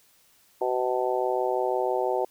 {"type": "harmonic tone", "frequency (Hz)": 126, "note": "B2", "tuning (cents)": 35, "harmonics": [3, 4, 5, 6, 7], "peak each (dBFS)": [-28, -29, -30, -31, -31], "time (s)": [0.61, 2.25], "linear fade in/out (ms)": 5, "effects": ["white hiss -61 dBFS RMS until 2.3 s"]}